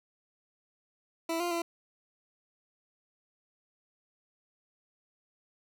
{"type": "tone with pitch steps", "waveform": "20% pulse", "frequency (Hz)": [330.3, 348.7, 338.9], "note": ["E4", "F4", "E4"], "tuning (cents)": [4, -3, 48], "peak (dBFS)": -25, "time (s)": [1.29, 1.62], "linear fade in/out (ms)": 5, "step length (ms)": 110, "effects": []}